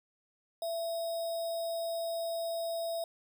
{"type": "tone with sample-and-hold", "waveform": "sine", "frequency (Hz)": 667, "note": "E5", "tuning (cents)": 20, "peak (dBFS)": -32, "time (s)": [0.62, 3.04], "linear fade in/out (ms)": 2, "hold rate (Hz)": 4410, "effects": []}